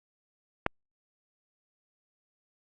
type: click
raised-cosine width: 0.5 ms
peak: -9 dBFS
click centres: 0.664 s
effects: Opus 48 kbps